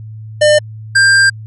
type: tone pair in turn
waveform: square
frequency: 601 / 1590.2 Hz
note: D5 / G6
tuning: +40 / +24 cents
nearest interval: octave + perfect fourth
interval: 1684 cents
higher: second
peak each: -6 dBFS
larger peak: neither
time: 0.41-0.59 / 0.95-1.3 s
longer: second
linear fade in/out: 10 ms
effects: added 109 Hz sine -26 dBFS peak until 1.46 s + MP3 48 kbps